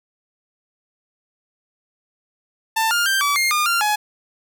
sawtooth tone with pitch steps, 891 / 1409 / 1576 / 1148 / 2124 / 1212 / 1386 / 842 Hz, A5 / F6 / G6 / D6 / C7 / D#6 / F6 / G#5, +22 / +15 / +9 / -40 / +25 / -46 / -14 / +24 cents, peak -13 dBFS, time 2.76-3.96 s, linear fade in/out 10 ms, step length 150 ms, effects none

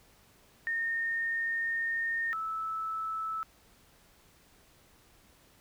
sine tone pair in turn, 1833 / 1309.7 Hz, A#6 / E6, -30 / -12 cents, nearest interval tritone, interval 582 cents, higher first, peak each -29 / -32 dBFS, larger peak first, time 0.67-2.33 / 2.33-3.43 s, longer first, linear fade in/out 0 ms, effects pink hiss -62 dBFS RMS until 5.6 s

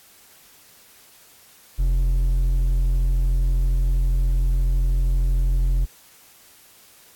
sine tone with hard clipping, 43.65 Hz, F1, in tune, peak -18 dBFS, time 1.78-5.86 s, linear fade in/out 20 ms, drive 5 dB, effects white hiss -51 dBFS RMS until 7.15 s + AAC 64 kbps

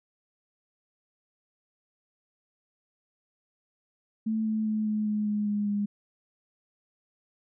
sine tone with pitch steps, 220 / 217.7 / 215.5 / 213.2 / 211 / 208.9 / 206.7 / 204.6 Hz, A3 / A3 / A3 / G#3 / G#3 / G#3 / G#3 / G#3, 0 / -18 / -36 / +46 / +28 / +10 / -8 / -26 cents, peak -25 dBFS, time 4.26-5.86 s, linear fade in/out 10 ms, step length 200 ms, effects none

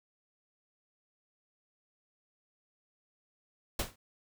pink noise with exponential decay, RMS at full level -28 dBFS, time 3.79-3.96 s, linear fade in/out 5 ms, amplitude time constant 36 ms, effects none

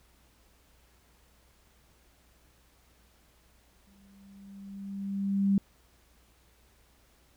sine tone with exponential growth, 197.4 Hz, G3, 12 cents sharp, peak -20 dBFS, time 3.87-5.58 s, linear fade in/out 2 ms, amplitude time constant 370 ms, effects added 60 Hz sine -65 dBFS peak until 7.36 s + pink hiss -65 dBFS RMS until 7.36 s

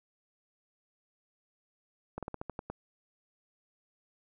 slowing click train, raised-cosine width 1 ms, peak -23 dBFS, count 8, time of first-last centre 2.18-2.7 s, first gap 47 ms, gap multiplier 1.15, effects none

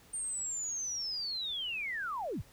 sine linear sweep, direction down, 8870 to 43.65 Hz, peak -34 dBFS, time 0.13-2.42 s, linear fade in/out 10 ms, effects pink hiss -60 dBFS RMS until 2.52 s

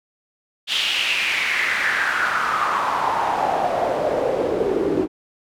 pink noise with band-pass filter sweep, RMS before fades -21 dBFS, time 0.67-5.08 s, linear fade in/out 50 ms, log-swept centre 3300 to 340 Hz, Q 4.3, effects none

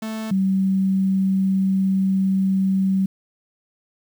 45% pulse / sine tone pair in turn, 220 / 191.62 Hz, A3 / G3, 0 / -39 cents, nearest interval major second, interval 239 cents, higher first, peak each -26 / -16 dBFS, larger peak second, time 0.02-0.31 / 0.31-3.06 s, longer second, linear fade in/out 5 ms, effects 8-bit

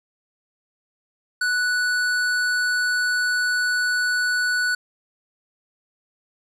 square tone, 1480 Hz, F#6, in tune, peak -20 dBFS, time 1.41-4.75 s, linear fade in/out 5 ms, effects low-pass 9000 Hz 12 dB/octave + 9-bit

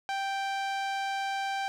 sawtooth tone with low-pass filter, 784 Hz, G5, in tune, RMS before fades -32 dBFS, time 0.09-1.68 s, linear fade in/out 0 ms, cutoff 5200 Hz, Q 0.62, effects 10-bit

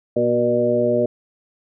harmonic tone with a mistuned harmonic, 120.3 Hz, B2, 45 cents flat, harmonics 1 / 2 / 3 / 4 / 5, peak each -29 / -23 / -22 / -21 / -19 dBFS, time 0.16-1.06 s, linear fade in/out 5 ms, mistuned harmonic 3, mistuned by +35 cents, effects none

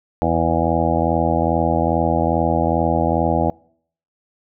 harmonic tone, 82.41 Hz, E2, in tune, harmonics 1 / 2 / 3 / 4 / 6 / 7 / 8 / 9 / 10, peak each -24 / -24 / -24 / -24 / -24 / -24 / -24 / -24 / -24 dBFS, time 0.22-3.5 s, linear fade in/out 0 ms, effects noise-tail reverb RT60 0.6 s tail -25 dB re dry

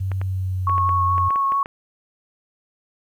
sine tone with pitch glide, 95.1 to 90.7 Hz, F#2 to F#2, +48 to -34 cents, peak -21 dBFS, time 0-1.29 s, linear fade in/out 10 ms, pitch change -82 cents, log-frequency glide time 0.15-0.98 s
clicks, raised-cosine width 0.5 ms, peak -18 dBFS, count 10, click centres 0.117 / 0.215 / 0.696 / 0.781 / 0.892 / 1.181 / 1.306 / 1.359 / 1.521 / 1.659 s
sine tone with vibrato, 1102 Hz, C#6, 11 cents flat, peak -17 dBFS, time 0.67-1.63 s, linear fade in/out 2 ms, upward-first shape sine, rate 4.7 Hz, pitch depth 13 cents each way
effects 9-bit

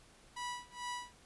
sawtooth tone with tremolo, 979 Hz, B5, 15 cents flat, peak -34 dBFS, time 0.36-1.13 s, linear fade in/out 10 ms, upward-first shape sine, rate 2.3 Hz, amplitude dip 95%, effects pink hiss -62 dBFS RMS until 1.25 s + resampled to 24000 Hz

